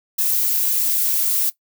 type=noise; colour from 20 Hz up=violet; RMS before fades=-19 dBFS; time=0.18-1.5 s; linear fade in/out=10 ms; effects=noise-tail reverb RT60 0.1 s tail -17 dB re dry